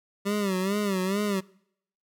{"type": "tone with vibrato", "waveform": "25% pulse", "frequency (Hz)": 196.3, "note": "G3", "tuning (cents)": 3, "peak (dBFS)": -21, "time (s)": [0.25, 1.41], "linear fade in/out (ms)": 20, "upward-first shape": "sine", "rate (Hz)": 2.3, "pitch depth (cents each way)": 110, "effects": ["noise-tail reverb RT60 0.7 s tail -24 dB re dry"]}